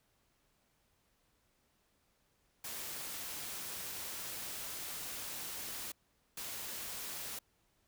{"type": "noise bursts at uneven times", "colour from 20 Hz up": "white", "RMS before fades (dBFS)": -43, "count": 2, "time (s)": [[2.64, 5.92], [6.37, 7.39]], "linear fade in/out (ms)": 5, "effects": ["pink hiss -75 dBFS RMS until 7.87 s"]}